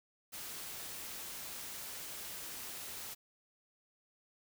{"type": "noise", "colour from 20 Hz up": "white", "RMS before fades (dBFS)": -45, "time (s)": [0.32, 3.15], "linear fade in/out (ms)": 20, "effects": []}